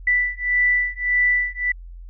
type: beating tone pair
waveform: sine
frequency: 1975.5 / 1977.2 Hz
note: B6 / B6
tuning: 0 / +1 cents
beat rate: 1.7 Hz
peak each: -20 dBFS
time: 0.07-1.72 s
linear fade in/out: 5 ms
effects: added 43 Hz sine -35 dBFS peak until 2.09 s